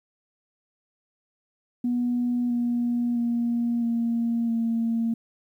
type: tone with pitch steps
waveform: sine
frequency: 243.5 / 239.9 / 236.3 / 232.8 / 229.3 Hz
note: B3 / A#3 / A#3 / A#3 / A#3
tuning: -24 / +50 / +24 / -2 / -28 cents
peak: -21 dBFS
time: 1.84-5.14 s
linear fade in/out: 5 ms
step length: 660 ms
effects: tanh soft clip ceiling -17 dBFS + 10-bit